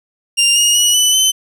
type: tone with pitch steps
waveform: 20% pulse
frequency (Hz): 2794 / 2858 / 2923 / 2989 / 3057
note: F7 / F7 / F#7 / F#7 / G7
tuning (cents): 0 / +39 / -22 / +17 / -44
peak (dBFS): -4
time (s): 0.37-1.32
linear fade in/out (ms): 20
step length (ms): 190
effects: none